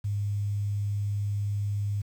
sine tone, 102.1 Hz, G#2, 29 cents flat, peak -26 dBFS, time 0.04-2.02 s, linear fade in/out 10 ms, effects 9-bit

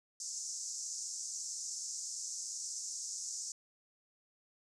white band-pass noise, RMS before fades -42 dBFS, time 0.2-3.52 s, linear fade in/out 2 ms, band 5500 to 7600 Hz, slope 48 dB/octave, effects none

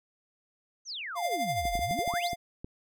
sine exponential two-way sweep, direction down then up, 6645 to 36.9 to 6645 Hz, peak -35 dBFS, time 0.85-2.32 s, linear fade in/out 50 ms, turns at 1.75 s
square tone with tremolo, 698.5 Hz, F5, in tune, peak -27 dBFS, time 1.15-2.36 s, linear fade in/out 50 ms, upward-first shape sine, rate 12 Hz, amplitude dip 55%
clicks, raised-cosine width 3 ms, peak -26 dBFS, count 9, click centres 1.654 / 1.754 / 1.792 / 1.91 / 1.99 / 2.077 / 2.138 / 2.332 / 2.645 s
effects none

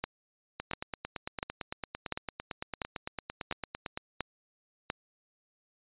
two click trains, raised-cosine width 0.3 ms, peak -19 / -15 dBFS, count 31 / 8, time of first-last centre 0.6-3.975 / 0.04-4.901 s, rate 8.89 / 1.44 Hz, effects resampled to 8000 Hz

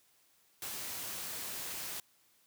white noise, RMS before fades -41 dBFS, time 0.62-2 s, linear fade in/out 2 ms, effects white hiss -69 dBFS RMS until 2.46 s + high-pass 60 Hz 12 dB/octave

